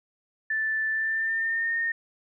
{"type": "tone with pitch glide", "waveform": "sine", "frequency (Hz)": [1760, 1835.8], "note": ["A6", "A#6"], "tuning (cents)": [0, -27], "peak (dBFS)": -24, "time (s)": [0.5, 1.92], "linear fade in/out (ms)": 5, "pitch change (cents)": 73, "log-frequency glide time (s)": [0.9, 1.73], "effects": []}